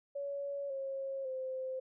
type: tone with pitch steps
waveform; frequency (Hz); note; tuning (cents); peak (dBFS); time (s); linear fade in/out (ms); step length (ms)
sine; 563 / 541.3 / 520.5; C#5 / C#5 / C5; +27 / -41 / -9; -36; 0.15-1.8; 10; 550
effects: none